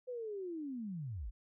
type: linear sweep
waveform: sine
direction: down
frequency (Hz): 511 to 37.95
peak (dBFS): -39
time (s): 0.07-1.31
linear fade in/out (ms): 20
effects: none